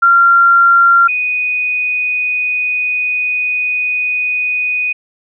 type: tone pair in turn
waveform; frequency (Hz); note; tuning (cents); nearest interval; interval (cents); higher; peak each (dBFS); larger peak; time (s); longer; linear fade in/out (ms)
sine; 1380 / 2485; F6 / D#7; -21 / -3; minor seventh; 1018; second; -5 / -13; first; 0.02-1.08 / 1.08-4.93; second; 10
effects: none